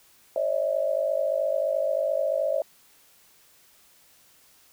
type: tone cluster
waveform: sine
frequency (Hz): 543 / 592 / 646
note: C#5 / D5 / E5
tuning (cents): -36 / +14 / -35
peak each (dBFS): -27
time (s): 0.36-2.62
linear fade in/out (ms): 2
effects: white hiss -58 dBFS RMS until 4.72 s